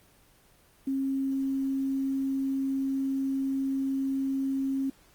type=tone with quantisation; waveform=sine; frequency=270 Hz; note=C#4; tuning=45 cents flat; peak=-26 dBFS; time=0.87-4.9 s; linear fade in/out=5 ms; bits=9; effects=pink hiss -60 dBFS RMS until 5.14 s + Opus 24 kbps